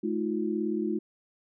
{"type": "tone cluster", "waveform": "sine", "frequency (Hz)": [214.2, 318, 355.6], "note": ["A3", "D#4", "F4"], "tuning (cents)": [-46, 38, 31], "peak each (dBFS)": -31, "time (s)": [0.03, 0.99], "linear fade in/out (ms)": 10, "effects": []}